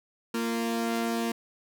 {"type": "tone pair together", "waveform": "sawtooth", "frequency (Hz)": [231, 346.1], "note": ["A#3", "F4"], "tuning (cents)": [-16, -16], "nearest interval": "perfect fifth", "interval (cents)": 700, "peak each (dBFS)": [-24, -30], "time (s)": [0.34, 1.32], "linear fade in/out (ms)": 5, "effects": []}